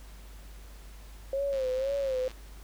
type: tone with vibrato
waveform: sine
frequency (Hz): 535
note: C5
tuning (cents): +38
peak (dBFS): -27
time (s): 1.33-2.28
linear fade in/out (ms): 2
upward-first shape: sine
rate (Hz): 2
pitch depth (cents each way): 87
type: click train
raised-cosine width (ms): 0.2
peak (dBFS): -30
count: 92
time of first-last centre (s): 1.53-2.314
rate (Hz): 116
effects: added 50 Hz sine -45 dBFS peak until 2.63 s + pink hiss -55 dBFS RMS until 2.63 s